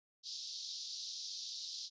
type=band-pass noise; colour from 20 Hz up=white; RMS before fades=-45 dBFS; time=0.23-1.9 s; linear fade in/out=50 ms; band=3700 to 5700 Hz; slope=48 dB/octave; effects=resampled to 16000 Hz